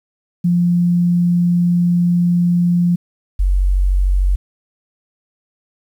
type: tone pair in turn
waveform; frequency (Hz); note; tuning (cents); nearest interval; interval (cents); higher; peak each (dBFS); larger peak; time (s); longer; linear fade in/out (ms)
sine; 174.61 / 46.69; F3 / F#1; 0 / +16; octave + major seventh; 2284; first; -11; neither; 0.44-2.96 / 3.39-4.36; first; 10
effects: 8-bit